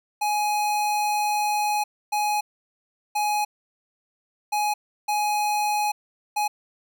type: tone bursts at uneven times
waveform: square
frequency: 837 Hz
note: G#5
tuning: 13 cents sharp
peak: -22 dBFS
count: 6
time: 0.21-1.84 / 2.12-2.41 / 3.15-3.45 / 4.52-4.74 / 5.08-5.92 / 6.36-6.48 s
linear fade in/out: 10 ms
effects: none